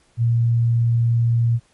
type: tone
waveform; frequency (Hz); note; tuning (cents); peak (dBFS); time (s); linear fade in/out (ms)
sine; 117.1; A#2; +8; -14; 0.17-1.6; 50
effects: pink hiss -59 dBFS RMS until 1.73 s + MP3 48 kbps